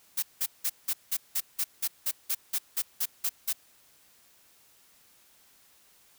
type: noise bursts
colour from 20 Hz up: blue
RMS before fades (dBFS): -28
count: 15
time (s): 0.17-3.53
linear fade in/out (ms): 10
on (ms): 56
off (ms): 180
effects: white hiss -61 dBFS RMS until 6.18 s